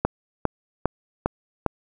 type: click train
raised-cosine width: 1 ms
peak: -5 dBFS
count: 5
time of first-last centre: 0.05-1.663 s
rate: 2.48 Hz
effects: none